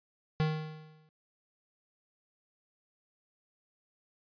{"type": "tone with exponential decay", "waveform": "square", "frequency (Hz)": 155.56, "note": "D#3", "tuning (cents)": 0, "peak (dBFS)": -25, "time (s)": [0.4, 1.09], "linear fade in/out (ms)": 0, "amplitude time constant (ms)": 150, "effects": ["resampled to 11025 Hz"]}